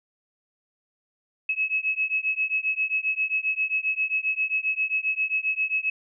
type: beating tone pair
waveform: sine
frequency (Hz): 2572 / 2579.5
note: E7 / E7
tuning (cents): -43 / -38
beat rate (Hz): 7.5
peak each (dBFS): -26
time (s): 1.49-5.9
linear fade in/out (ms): 5
effects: none